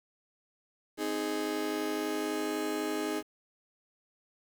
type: chord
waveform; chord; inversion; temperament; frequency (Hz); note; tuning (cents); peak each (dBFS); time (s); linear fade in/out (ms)
35% pulse; Ab major; first; just; 259.6 / 311.5 / 415.3; C4 / Eb4 / Ab4; -13 / +2 / 0; -38 / -32 / -33; 0.97-3.23; 50
effects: 9-bit